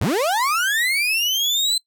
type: linear sweep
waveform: 35% pulse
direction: up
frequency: 65.41 to 4100 Hz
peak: -16 dBFS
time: 0.01-1.78 s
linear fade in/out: 5 ms
effects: noise-tail reverb RT60 0.1 s tail -22 dB re dry